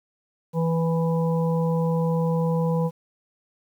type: harmonic tone with a mistuned harmonic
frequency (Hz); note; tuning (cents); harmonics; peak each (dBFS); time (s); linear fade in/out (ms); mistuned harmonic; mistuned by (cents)
164.81; E3; 0; 1 / 3 / 5 / 6; -21 / -26 / -36 / -34; 0.53-2.91; 50; 5; +15
effects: 9-bit